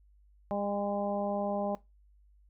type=harmonic tone with a mistuned harmonic; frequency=202.3 Hz; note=G#3; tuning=45 cents flat; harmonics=1 / 2 / 3 / 4 / 5; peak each=-35 / -41 / -33 / -36 / -44 dBFS; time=0.51-1.75 s; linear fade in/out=0 ms; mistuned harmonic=5; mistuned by=+24 cents; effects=noise-tail reverb RT60 0.2 s tail -19 dB re dry + added 50 Hz sine -59 dBFS peak until 2.49 s